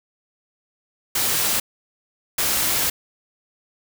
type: noise bursts at uneven times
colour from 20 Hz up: white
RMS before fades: -21 dBFS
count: 2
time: 1.15-1.6 / 2.38-2.9 s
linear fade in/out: 5 ms
effects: none